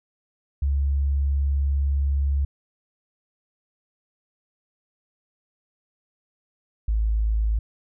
sine tone pair in turn, 69.8 / 54.13 Hz, C#2 / A1, +13 / -28 cents, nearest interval major third, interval 441 cents, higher first, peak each -19 dBFS, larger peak neither, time 0.62-2.45 / 6.88-7.59 s, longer first, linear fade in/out 5 ms, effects none

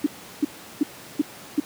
sine tone bursts, 293.7 Hz, D4, in tune, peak -15 dBFS, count 5, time 0.04-1.6 s, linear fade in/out 5 ms, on 24 ms, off 360 ms, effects pink hiss -42 dBFS RMS until 1.65 s + high-pass 150 Hz 12 dB/octave

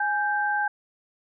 sine tone pair together, 830.6 / 1568 Hz, G#5 / G6, 0 / 0 cents, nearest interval major seventh, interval 1100 cents, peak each -25 dBFS, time 0-0.68 s, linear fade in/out 5 ms, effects none

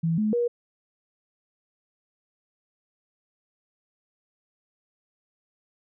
sine tone with pitch steps, 164.6 / 213.8 / 478.2 Hz, E3 / A3 / A#4, -2 / -49 / +44 cents, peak -21 dBFS, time 0.03-0.48 s, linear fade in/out 10 ms, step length 150 ms, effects none

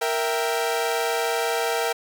sawtooth chord, E diminished, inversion second, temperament equal, 466.2 / 659.3 / 784 Hz, Bb4 / E5 / G5, 0 / 0 / 0 cents, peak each -21 / -24 / -24 dBFS, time 0.01-1.93 s, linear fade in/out 10 ms, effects none

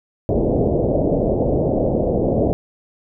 white low-pass noise, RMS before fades -18 dBFS, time 0.29-2.53 s, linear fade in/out 0 ms, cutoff 640 Hz, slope 48 dB/octave, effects none

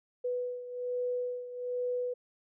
sine beating tone pair, 493.9 / 495.1 Hz, B4 / B4, 0 / +4 cents, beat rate 1.2 Hz, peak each -33 / -38 dBFS, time 0.24-2.14 s, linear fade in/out 10 ms, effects none

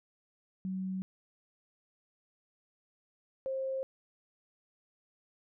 sine tone pair in turn, 188.3 / 531.2 Hz, F#3 / C5, +31 / +26 cents, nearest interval octave + tritone, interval 1795 cents, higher second, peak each -33 / -32 dBFS, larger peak second, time 0.65-1.02 / 3.46-3.83 s, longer neither, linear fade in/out 0 ms, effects none

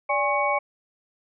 sine tone cluster, 582 / 819 / 1086 / 2250 Hz, D5 / G#5 / C#6 / C#7, -16 / -24 / -36 / +25 cents, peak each -26 dBFS, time 0.09-0.59 s, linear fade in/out 10 ms, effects none

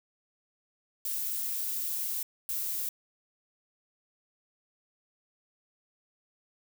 violet noise bursts at uneven times, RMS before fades -33 dBFS, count 2, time 1.05-2.23 / 2.49-2.89 s, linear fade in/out 2 ms, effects none

